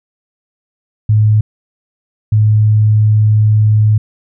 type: tone pair in turn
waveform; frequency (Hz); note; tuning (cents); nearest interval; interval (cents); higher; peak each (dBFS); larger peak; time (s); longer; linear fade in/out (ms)
sine; 107.2 / 107.2; A2 / A2; -45 / -45; unison; 0; neither; -6; neither; 1.09-1.41 / 2.32-3.98; second; 5
effects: none